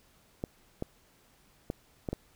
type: clicks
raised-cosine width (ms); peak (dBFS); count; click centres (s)
2; -19; 5; 0.439 / 0.824 / 1.701 / 2.088 / 2.13
effects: pink hiss -64 dBFS RMS until 2.35 s